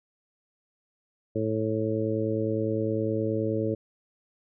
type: harmonic tone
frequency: 109.7 Hz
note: A2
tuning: 5 cents flat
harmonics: 1 / 2 / 3 / 4 / 5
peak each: -31 / -33 / -30 / -30 / -32 dBFS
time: 1.35-3.75 s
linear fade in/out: 10 ms
effects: none